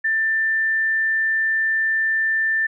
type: tone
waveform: sine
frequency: 1780 Hz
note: A6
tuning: 20 cents sharp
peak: -17 dBFS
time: 0.04-2.67 s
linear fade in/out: 10 ms
effects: none